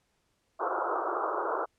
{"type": "band-pass noise", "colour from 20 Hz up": "white", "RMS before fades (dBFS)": -31, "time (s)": [0.59, 1.66], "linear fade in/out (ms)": 20, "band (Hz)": [330, 1400], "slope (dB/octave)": 96, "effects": ["pink hiss -74 dBFS RMS until 1.78 s", "low-pass 10000 Hz 12 dB/octave"]}